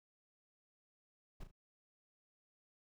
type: noise with echo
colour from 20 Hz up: brown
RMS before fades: -44 dBFS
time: 1.4-1.44 s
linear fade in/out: 10 ms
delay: 37 ms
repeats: 2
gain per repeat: -9 dB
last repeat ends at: 1.514 s
effects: none